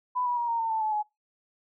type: tone with pitch steps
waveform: sine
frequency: 996 / 972.7 / 949.9 / 927.7 / 906 / 884.8 / 864.1 / 843.8 Hz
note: B5 / B5 / A#5 / A#5 / A#5 / A5 / A5 / G#5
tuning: +14 / -27 / +32 / -9 / -50 / +9 / -32 / +27 cents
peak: -25 dBFS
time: 0.15-1.03 s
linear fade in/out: 20 ms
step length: 110 ms
effects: noise-tail reverb RT60 0.2 s tail -23 dB re dry

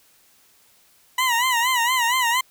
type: tone with vibrato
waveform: 20% pulse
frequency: 980 Hz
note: B5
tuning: 14 cents flat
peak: -13 dBFS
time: 1.18-2.41 s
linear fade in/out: 5 ms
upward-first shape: sine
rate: 4.3 Hz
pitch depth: 110 cents each way
effects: white hiss -57 dBFS RMS until 2.5 s

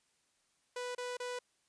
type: tone bursts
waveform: sawtooth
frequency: 493.9 Hz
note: B4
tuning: in tune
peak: -34 dBFS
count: 3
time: 0.76-1.39 s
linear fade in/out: 5 ms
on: 190 ms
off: 30 ms
effects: white hiss -75 dBFS RMS until 1.68 s + resampled to 22050 Hz

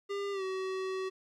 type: tone with pitch glide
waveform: square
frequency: 400.8 to 378.3 Hz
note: G4 to F#4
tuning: +38 to +38 cents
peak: -34 dBFS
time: 0.09-1.1 s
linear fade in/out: 20 ms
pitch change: -100 cents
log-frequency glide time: 0.32-0.43 s
effects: low-pass 5000 Hz 12 dB/octave + 12-bit

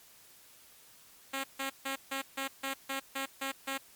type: tone bursts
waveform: 5% pulse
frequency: 270.6 Hz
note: C#4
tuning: 42 cents flat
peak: -22 dBFS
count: 10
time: 1.33-3.78 s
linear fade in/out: 10 ms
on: 110 ms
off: 150 ms
effects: white hiss -58 dBFS RMS until 3.95 s + MP3 96 kbps

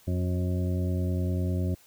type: harmonic tone with a mistuned harmonic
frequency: 89.9 Hz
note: F#2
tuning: 49 cents flat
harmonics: 1 / 2 / 3 / 4 / 6 / 7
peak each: -26 / -32 / -36 / -38 / -42 / -43 dBFS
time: 0.07-1.75 s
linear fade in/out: 10 ms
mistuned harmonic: 4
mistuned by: +22 cents
effects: white hiss -58 dBFS RMS until 1.86 s

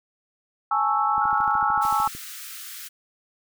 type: chord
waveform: sine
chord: A major seventh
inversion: third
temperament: equal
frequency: 830.6 / 880 / 1108.7 / 1318.5 Hz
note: G#5 / A5 / C#6 / E6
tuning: 0 / 0 / 0 / 0 cents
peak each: -24 / -27 / -27 / -23 dBFS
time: 0.71-2.08 s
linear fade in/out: 5 ms
type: click train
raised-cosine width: 3 ms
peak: -28 dBFS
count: 14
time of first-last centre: 1.18-2.15 s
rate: 13.4 Hz
type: tone with tremolo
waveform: sine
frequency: 1424 Hz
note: F6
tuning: 33 cents sharp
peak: -28 dBFS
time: 1.21-1.82 s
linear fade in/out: 10 ms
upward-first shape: square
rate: 15 Hz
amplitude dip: 50%
type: high-pass noise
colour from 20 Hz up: white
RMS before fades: -38 dBFS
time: 1.81-2.89 s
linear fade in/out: 20 ms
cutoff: 1200 Hz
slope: 96 dB/octave
effects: none

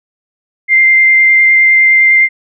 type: tone with vibrato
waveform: sine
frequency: 2093 Hz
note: C7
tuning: in tune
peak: -4 dBFS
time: 0.68-2.29 s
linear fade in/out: 50 ms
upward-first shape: sine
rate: 9.8 Hz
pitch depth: 9 cents each way
effects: none

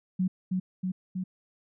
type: tone with echo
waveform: sine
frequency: 185 Hz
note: F#3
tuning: in tune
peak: -23 dBFS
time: 0.19-0.28 s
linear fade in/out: 10 ms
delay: 320 ms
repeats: 3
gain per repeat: -2 dB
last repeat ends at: 1.24 s
effects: none

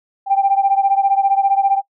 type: beating tone pair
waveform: sine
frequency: 784 / 799 Hz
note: G5 / G5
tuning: 0 / +33 cents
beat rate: 15 Hz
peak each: -13 / -16 dBFS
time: 0.26-1.82 s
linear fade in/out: 50 ms
effects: noise-tail reverb RT60 0.1 s tail -22 dB re dry + tanh soft clip ceiling -4 dBFS

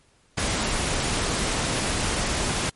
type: noise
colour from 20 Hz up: pink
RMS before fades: -25 dBFS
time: 0.37-2.7 s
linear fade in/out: 10 ms
effects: pink hiss -61 dBFS RMS until 2.75 s + MP3 48 kbps

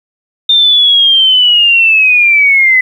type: linear sweep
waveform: sine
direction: down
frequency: 3629 to 2006 Hz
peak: -4 dBFS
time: 0.49-2.81 s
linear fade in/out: 5 ms
effects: 7-bit

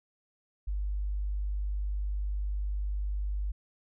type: tone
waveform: sine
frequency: 50 Hz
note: G1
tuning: 35 cents sharp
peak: -29 dBFS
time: 0.67-3.52 s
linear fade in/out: 10 ms
effects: none

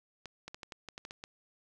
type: clicks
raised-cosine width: 0.2 ms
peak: -26 dBFS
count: 10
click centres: 0.257 / 0.48 / 0.545 / 0.632 / 0.722 / 0.887 / 0.979 / 1.051 / 1.109 / 1.239 s
effects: none

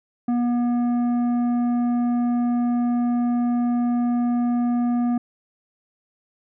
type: tone with tanh clipping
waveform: sine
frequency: 241.1 Hz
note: B3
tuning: 41 cents flat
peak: -20 dBFS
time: 0.28-5.18 s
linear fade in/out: 5 ms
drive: 9 dB
effects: none

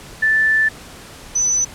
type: tone pair in turn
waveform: sine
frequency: 1760 / 6003 Hz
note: A6 / F#8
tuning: 0 / +24 cents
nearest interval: octave + major sixth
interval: 2124 cents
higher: second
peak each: -12 / -14 dBFS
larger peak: first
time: 0.22-0.69 / 1.35-1.65 s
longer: first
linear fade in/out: 10 ms
effects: pink hiss -38 dBFS RMS until 1.74 s + low-pass 11000 Hz 12 dB/octave

